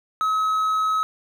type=tone; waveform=triangle; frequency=1281 Hz; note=E6; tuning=50 cents flat; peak=-17 dBFS; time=0.21-1.03 s; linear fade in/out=0 ms; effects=none